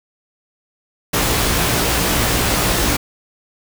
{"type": "noise with comb filter", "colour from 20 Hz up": "pink", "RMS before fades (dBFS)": -17, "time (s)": [1.13, 2.97], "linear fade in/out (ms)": 10, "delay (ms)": 17, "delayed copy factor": 0.65, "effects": []}